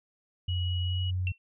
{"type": "tone with pitch glide", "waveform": "sine", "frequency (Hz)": [89.4, 91.75], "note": ["F2", "F#2"], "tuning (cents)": [41, -14], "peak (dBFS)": -27, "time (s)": [0.48, 1.32], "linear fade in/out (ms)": 5, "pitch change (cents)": 45, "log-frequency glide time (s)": [0.86, 1]}
{"type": "tone", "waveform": "sine", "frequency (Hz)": 2916, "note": "F#7", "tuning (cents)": -26, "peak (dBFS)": -36, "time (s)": [0.48, 1.11], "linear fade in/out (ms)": 10}
{"type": "tone with exponential decay", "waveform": "sine", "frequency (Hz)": 2714, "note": "E7", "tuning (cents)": 50, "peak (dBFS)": -28, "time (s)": [1.27, 1.38], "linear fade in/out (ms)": 1, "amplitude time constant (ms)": 23}
{"effects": []}